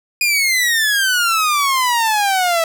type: exponential sweep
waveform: sawtooth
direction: down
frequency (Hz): 2466 to 650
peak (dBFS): -10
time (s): 0.21-2.64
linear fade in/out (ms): 2
effects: none